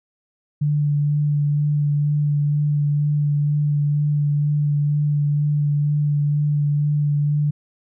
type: tone with vibrato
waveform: sine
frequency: 146.83 Hz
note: D3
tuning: in tune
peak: -16 dBFS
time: 0.61-7.51 s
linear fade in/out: 10 ms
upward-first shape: sine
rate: 2.1 Hz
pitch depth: 14 cents each way
effects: none